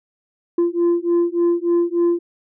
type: beating tone pair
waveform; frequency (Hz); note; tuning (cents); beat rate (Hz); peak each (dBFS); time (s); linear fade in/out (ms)
sine; 342.6 / 346; F4 / F4; -33 / -16; 3.4; -16; 0.58-2.19; 5
effects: tanh soft clip ceiling -12 dBFS